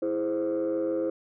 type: chord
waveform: sine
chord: E augmented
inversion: none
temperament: equal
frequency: 329.6 / 415.3 / 523.3 Hz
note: E4 / G#4 / B#4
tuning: 0 / 0 / 0 cents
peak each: -27 / -32 / -27 dBFS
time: 0.02-1.1 s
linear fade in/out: 5 ms
effects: tanh soft clip ceiling -21 dBFS